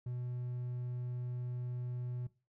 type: tone with hard clipping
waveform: triangle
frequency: 123.47 Hz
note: B2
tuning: in tune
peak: -38 dBFS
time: 0.06-2.27 s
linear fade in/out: 5 ms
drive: 6 dB
effects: noise-tail reverb RT60 0.3 s tail -19 dB re dry